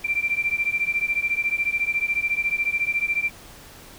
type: beating tone pair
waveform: sine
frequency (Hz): 2349 / 2363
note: D7 / D7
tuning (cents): 0 / +10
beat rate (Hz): 14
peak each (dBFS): -24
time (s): 0.04-3.3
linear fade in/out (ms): 10
effects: pink hiss -45 dBFS RMS until 3.98 s